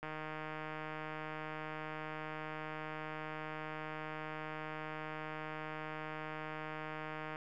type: click train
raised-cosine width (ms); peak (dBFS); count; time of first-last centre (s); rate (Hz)
0.5; -28; 1137; 0.03-7.359; 155
effects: none